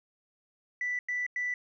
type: tone bursts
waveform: sine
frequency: 1975.5 Hz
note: B6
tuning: in tune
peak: -28 dBFS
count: 3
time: 0.81-1.54 s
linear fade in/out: 2 ms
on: 180 ms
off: 95 ms
effects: tanh soft clip ceiling -25 dBFS